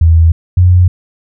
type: tone pair in turn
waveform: sine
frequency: 82 / 90.11 Hz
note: E2 / F#2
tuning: -9 / -45 cents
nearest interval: major second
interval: 164 cents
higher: second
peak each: -3 dBFS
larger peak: neither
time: 0.01-0.32 / 0.57-0.88 s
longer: neither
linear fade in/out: 5 ms
effects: none